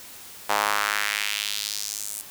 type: tone with high-pass filter sweep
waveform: sawtooth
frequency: 103.83 Hz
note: G#2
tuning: in tune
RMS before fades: -27 dBFS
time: 0.49-2.22 s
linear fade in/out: 10 ms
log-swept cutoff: 810 to 9300 Hz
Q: 1.8
effects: white hiss -43 dBFS RMS until 2.3 s